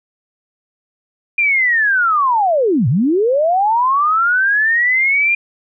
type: linear two-way sweep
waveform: sine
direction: down then up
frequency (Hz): 2420 to 106.3 to 2420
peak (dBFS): -11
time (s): 1.38-5.35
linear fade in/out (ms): 5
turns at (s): 2.88
effects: none